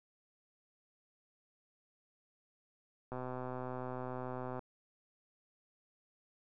click train, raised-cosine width 1 ms, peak -28 dBFS, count 188, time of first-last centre 3.12-4.592 s, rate 127 Hz, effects none

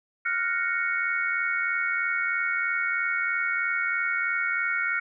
sine chord, Gb major seventh, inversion third, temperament equal, 1396.9 / 1480 / 1864.7 / 2217 Hz, F6 / Gb6 / Bb6 / Db7, 0 / 0 / 0 / 0 cents, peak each -28 / -32 / -32 / -28 dBFS, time 0.25-5 s, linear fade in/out 10 ms, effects none

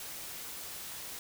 white noise, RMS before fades -43 dBFS, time 0-1.19 s, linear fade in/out 2 ms, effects none

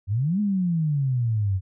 sine exponential two-way sweep, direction up then down, 91.5 to 212.3 to 91.5 Hz, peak -20 dBFS, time 0.07-1.61 s, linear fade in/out 50 ms, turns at 0.4 s, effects none

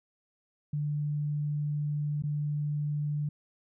sine tone with dropouts, 147.8 Hz, D3, 11 cents sharp, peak -28 dBFS, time 0.73-3.29 s, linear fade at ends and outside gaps 5 ms, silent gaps 2.223-2.236 s, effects none

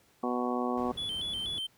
harmonic tone, 123.47 Hz, B2, in tune, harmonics 2 / 3 / 4 / 5 / 6 / 7 / 8 / 9, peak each -32 / -36 / -37 / -41 / -36 / -42 / -43 / -37 dBFS, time 0.23-0.92 s, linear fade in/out 5 ms
brown noise, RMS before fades -41 dBFS, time 0.77-1.59 s, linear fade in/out 5 ms
triangle tone with vibrato, 3261 Hz, G#7, 32 cents flat, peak -31 dBFS, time 0.97-1.67 s, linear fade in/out 10 ms, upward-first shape square, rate 4.1 Hz, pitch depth 81 cents each way
effects pink hiss -65 dBFS RMS until 1.77 s + high-pass 80 Hz 12 dB/octave

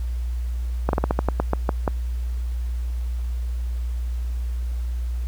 slowing click train, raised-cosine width 1 ms, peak -6 dBFS, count 11, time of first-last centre 0.89-1.878 s, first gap 42 ms, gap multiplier 1.18, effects added 60 Hz sine -23 dBFS peak until 5.27 s + pink hiss -50 dBFS RMS until 5.27 s

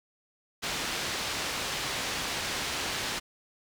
white low-pass noise, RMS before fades -33 dBFS, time 0.62-3.2 s, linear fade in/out 20 ms, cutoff 4700 Hz, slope 12 dB/octave, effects none

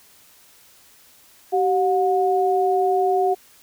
sine tone pair together, 383.6 / 724.1 Hz, G4 / F#5, -37 / -38 cents, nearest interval major seventh, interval 1099 cents, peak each -19 / -19 dBFS, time 1.52-3.35 s, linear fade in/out 20 ms, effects white hiss -52 dBFS RMS until 3.62 s

